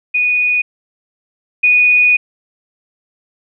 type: tone pair in turn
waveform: sine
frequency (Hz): 2471 / 2471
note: D#7 / D#7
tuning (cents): -13 / -13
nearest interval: unison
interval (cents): 0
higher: neither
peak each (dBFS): -11 / -7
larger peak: second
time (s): 0.14-0.62 / 1.63-2.17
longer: second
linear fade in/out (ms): 10
effects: none